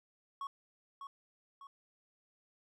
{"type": "tone with echo", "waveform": "triangle", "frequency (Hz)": 1105, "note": "C#6", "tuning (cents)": -6, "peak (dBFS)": -36, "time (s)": [0.41, 0.47], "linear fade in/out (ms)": 2, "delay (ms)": 600, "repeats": 2, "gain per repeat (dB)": -6, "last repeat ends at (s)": 1.67, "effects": []}